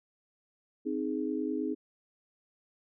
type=chord; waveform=sine; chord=Ab major; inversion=first; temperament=equal with one note detuned; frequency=261.6 / 311.1 / 417.5 Hz; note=C4 / Eb4 / Ab4; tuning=0 / 0 / +9 cents; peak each=-34 / -33 / -36 dBFS; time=0.85-1.75 s; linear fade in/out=20 ms; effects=none